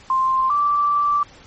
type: tone pair in turn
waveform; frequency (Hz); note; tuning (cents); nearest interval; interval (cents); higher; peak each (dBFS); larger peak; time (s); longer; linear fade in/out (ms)
sine; 1049 / 1166.3; C6 / D6; +4 / -12; major second; 184; second; -15 / -15; neither; 0.1-0.5 / 0.5-1.23; second; 2
effects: pink hiss -46 dBFS RMS until 1.46 s + MP3 32 kbps